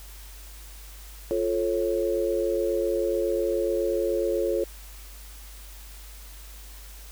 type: chord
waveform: sine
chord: F augmented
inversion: none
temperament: just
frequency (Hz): 349.2 / 436.5 / 545.7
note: F4 / A4 / C#5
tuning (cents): 0 / -14 / -27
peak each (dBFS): -27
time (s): 1.31-4.64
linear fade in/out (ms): 0
effects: added 50 Hz sine -42 dBFS peak until 7.11 s + white hiss -48 dBFS RMS until 7.11 s